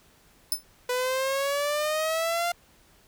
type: tone with exponential decay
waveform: 10% pulse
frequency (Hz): 5274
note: E8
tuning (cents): 0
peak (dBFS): -14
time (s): 0.52-0.63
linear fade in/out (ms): 1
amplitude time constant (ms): 23
type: exponential sweep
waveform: sawtooth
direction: up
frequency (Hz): 493.9 to 700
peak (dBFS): -21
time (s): 0.89-2.52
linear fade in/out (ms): 5
effects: pink hiss -59 dBFS RMS until 3.07 s